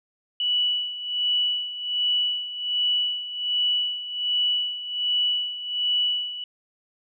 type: tone with tremolo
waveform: sine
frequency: 2952 Hz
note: F#7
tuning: 5 cents flat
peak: -19 dBFS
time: 0.4-6.44 s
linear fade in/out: 2 ms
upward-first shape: sine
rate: 1.3 Hz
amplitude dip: 75%
effects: none